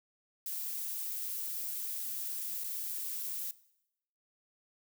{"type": "noise with dropouts", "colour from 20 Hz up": "violet", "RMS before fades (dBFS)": -38, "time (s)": [0.46, 3.51], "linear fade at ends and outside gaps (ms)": 2, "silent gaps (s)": [2.638, 2.642], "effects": ["noise-tail reverb RT60 0.8 s tail -19 dB re dry"]}